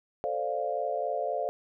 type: chord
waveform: sine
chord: D minor seventh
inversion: second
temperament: equal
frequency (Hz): 440 / 523.3 / 587.3 / 698.5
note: A4 / C5 / D5 / F5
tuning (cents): 0 / 0 / 0 / 0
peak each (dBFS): -36 / -34 / -33 / -32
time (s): 0.24-1.49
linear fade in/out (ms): 0
effects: none